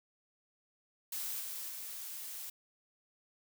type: noise with level steps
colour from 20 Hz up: blue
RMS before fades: -39 / -42 / -44 dBFS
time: 1.12-2.5 s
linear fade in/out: 5 ms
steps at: 1.39 / 1.68 s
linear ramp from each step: 20 ms
effects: none